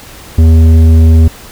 sine tone with tanh clipping, 80.8 Hz, E2, 34 cents flat, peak -3 dBFS, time 0.38-1.28 s, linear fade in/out 5 ms, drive 10 dB, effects pink hiss -32 dBFS RMS until 1.51 s

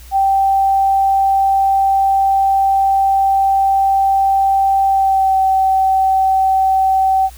sine tone with pitch glide, 780 to 767 Hz, G5 to G5, -9 to -38 cents, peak -10 dBFS, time 0.11-7.3 s, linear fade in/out 50 ms, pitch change -29 cents, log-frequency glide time 4.87-5.38 s, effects added 60 Hz sine -35 dBFS peak until 7.37 s + white hiss -43 dBFS RMS until 7.37 s

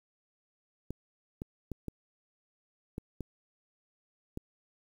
clicks, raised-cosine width 3 ms, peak -24 dBFS, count 7, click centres 0.906 / 1.419 / 1.717 / 1.883 / 2.981 / 3.207 / 4.374 s, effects 9-bit

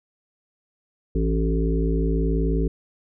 harmonic tone with a mistuned harmonic, 55 Hz, A1, in tune, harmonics 1 / 3 / 5 / 7 / 8, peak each -21 / -26 / -28 / -29 / -30 dBFS, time 1.15-2.68 s, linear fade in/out 5 ms, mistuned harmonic 7, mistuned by -19 cents, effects none

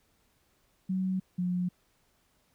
sine tone pair in turn, 187.4 / 179.36 Hz, F#3 / F3, +22 / +46 cents, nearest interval minor second, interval 76 cents, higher first, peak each -27 dBFS, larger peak neither, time 0.89-1.2 / 1.38-1.69 s, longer neither, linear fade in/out 10 ms, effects pink hiss -70 dBFS RMS until 2.54 s

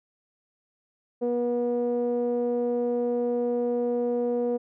sawtooth tone with low-pass filter, 241.6 Hz, B3, 38 cents flat, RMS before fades -26 dBFS, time 1.21-4.58 s, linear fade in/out 20 ms, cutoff 540 Hz, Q 7, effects none

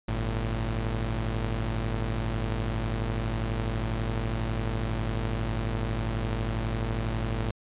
sawtooth tone pair together, 50.16 / 112.4 Hz, G1 / A2, +41 / +37 cents, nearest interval octave + major second, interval 1396 cents, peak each -26 dBFS, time 0.08-7.51 s, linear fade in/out 5 ms, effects resampled to 8000 Hz

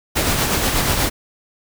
pink noise with tremolo, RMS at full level -17 dBFS, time 0.15-1.1 s, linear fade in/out 20 ms, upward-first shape sine, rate 8.3 Hz, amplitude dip 35%, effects none

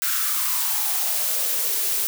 blue noise with high-pass filter sweep, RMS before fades -23 dBFS, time 0.02-2.07 s, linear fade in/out 0 ms, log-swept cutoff 1500 to 330 Hz, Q 4.5, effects none

